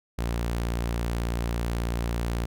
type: tone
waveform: sawtooth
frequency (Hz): 58.27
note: A#1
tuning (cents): 0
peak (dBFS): -22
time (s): 0.18-2.46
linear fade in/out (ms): 10
effects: none